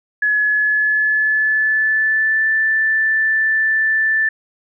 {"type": "tone with pitch glide", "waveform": "sine", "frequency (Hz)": [1698, 1763], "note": ["G#6", "A6"], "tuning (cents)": [38, 3], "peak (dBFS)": -13, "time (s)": [0.22, 4.29], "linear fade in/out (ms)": 5, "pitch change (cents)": 65, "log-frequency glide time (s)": [0.39, 2.49], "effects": []}